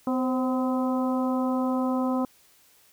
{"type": "harmonic tone with a mistuned harmonic", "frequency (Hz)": 255.2, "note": "C4", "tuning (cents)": -43, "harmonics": [1, 2, 3, 4, 5], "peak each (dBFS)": [-24, -31, -34, -34, -38], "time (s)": [0.07, 2.25], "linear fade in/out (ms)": 2, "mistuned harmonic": 2, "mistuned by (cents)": 51, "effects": ["white hiss -59 dBFS RMS until 2.92 s"]}